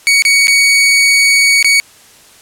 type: tone with dropouts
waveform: sawtooth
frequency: 2241 Hz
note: C#7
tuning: 18 cents sharp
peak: -3 dBFS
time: 0.07-1.8 s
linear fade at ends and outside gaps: 0 ms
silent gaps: 0.222-0.251 / 0.471-0.481 / 1.627-1.645 s
effects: white hiss -42 dBFS RMS until 2.41 s + low-pass 11000 Hz 12 dB/octave